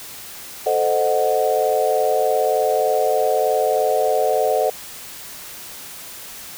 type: chord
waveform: sine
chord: A diminished seventh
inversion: none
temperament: equal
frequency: 440 / 523.3 / 622.3 / 740 Hz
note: A4 / C5 / Eb5 / Gb5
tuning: 0 / 0 / 0 / 0 cents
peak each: -21 dBFS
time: 0.66-4.7 s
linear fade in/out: 5 ms
effects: white hiss -36 dBFS RMS until 6.57 s